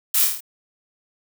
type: noise with echo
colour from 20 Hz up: blue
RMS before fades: -19 dBFS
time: 0.14-0.25 s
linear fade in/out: 5 ms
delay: 26 ms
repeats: 6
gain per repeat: -3 dB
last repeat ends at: 0.406 s
effects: none

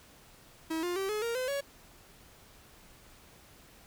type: tone with pitch steps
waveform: 45% pulse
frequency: 321.9 / 353.1 / 387.3 / 424.7 / 465.9 / 511 / 560.5 Hz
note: E4 / F4 / G4 / G#4 / A#4 / C5 / C#5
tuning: -41 / +19 / -21 / +39 / -1 / -41 / +19 cents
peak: -31 dBFS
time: 0.7-1.61 s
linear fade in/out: 10 ms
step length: 130 ms
effects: pink hiss -57 dBFS RMS until 3.86 s

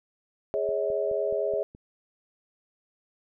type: chord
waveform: sine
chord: Ab suspended fourth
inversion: none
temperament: equal with one note detuned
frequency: 415.3 / 554.4 / 638.6 Hz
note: Ab4 / Db5 / Eb5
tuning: 0 / 0 / +45 cents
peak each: -29 dBFS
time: 0.54-1.63 s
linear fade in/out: 0 ms
type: click train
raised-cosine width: 3 ms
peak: -34 dBFS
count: 6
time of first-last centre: 0.69-1.749 s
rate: 4.72 Hz
effects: none

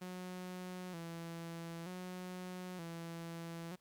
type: tone with vibrato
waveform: sawtooth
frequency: 174.61 Hz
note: F3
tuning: in tune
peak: -40 dBFS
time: 0.01-3.76 s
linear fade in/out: 10 ms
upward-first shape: square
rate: 0.54 Hz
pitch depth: 75 cents each way
effects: pink hiss -75 dBFS RMS until 3.8 s

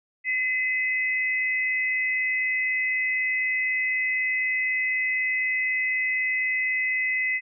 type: tone pair together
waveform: sine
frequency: 2031 / 2559 Hz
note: B6 / D#7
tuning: +48 / +48 cents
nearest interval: major third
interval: 400 cents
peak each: -23 / -30 dBFS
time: 0.24-7.41 s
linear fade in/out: 50 ms
effects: none

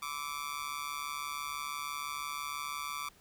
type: tone with amplitude modulation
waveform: sawtooth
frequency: 1162 Hz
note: D6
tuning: 19 cents flat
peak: -29 dBFS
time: 0.02-3.09 s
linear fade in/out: 5 ms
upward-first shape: sine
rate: 146 Hz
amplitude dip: 90%
effects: pink hiss -62 dBFS RMS until 3.2 s

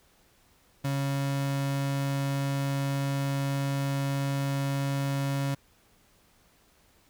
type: tone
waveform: 35% pulse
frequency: 138.59 Hz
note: C#3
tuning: in tune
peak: -25 dBFS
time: 0.84-5.55 s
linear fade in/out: 10 ms
effects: pink hiss -63 dBFS RMS until 7.09 s

